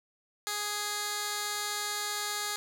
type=tone with band-pass filter; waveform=15% pulse; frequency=415.3 Hz; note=G#4; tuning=in tune; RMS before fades=-34 dBFS; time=0.47-2.56 s; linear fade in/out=0 ms; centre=6600 Hz; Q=0.58; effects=none